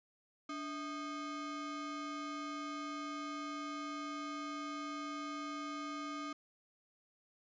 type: ring-modulated tone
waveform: square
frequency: 470 Hz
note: A#4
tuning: 14 cents sharp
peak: -38 dBFS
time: 0.49-6.33 s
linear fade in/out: 5 ms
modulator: 761 Hz
effects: resampled to 16000 Hz